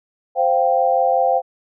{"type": "chord", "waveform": "sine", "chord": "C suspended fourth", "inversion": "none", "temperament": "equal", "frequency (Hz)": [523.3, 698.5, 784], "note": ["C5", "F5", "G5"], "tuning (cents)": [0, 0, 0], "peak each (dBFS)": -18, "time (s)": [0.35, 1.42], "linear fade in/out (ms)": 50, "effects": []}